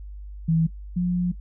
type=tone pair in turn; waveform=sine; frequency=163 / 177.8 Hz; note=E3 / F3; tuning=-19 / +31 cents; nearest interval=major second; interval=150 cents; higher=second; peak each=-17 / -20 dBFS; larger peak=first; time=0.48-0.67 / 0.96-1.32 s; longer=second; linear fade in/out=10 ms; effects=noise-tail reverb RT60 0.1 s tail -20 dB re dry + added 50 Hz sine -35 dBFS peak until 1.4 s